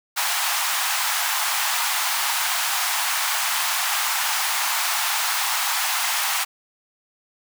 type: high-pass noise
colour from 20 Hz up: pink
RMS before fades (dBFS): -23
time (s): 0.16-6.45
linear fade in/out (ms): 20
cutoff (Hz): 770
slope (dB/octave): 48
effects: none